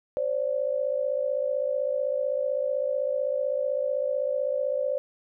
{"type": "tone pair together", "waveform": "sine", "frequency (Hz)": [523.3, 579.1], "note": ["C5", "D5"], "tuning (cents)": [0, -24], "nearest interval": "major second", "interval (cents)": 176, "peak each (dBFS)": -27, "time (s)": [0.17, 4.98], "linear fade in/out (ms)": 0, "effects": []}